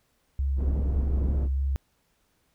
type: tone with vibrato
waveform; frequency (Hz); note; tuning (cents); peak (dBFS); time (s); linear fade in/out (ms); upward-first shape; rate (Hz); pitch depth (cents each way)
sine; 67.7; C#2; -40; -23; 0.39-1.76; 0; sine; 3.4; 21
type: low-pass noise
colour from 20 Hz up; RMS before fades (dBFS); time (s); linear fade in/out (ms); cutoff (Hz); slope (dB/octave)
pink; -32; 0.56-1.49; 50; 320; 12
effects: pink hiss -70 dBFS RMS until 2.54 s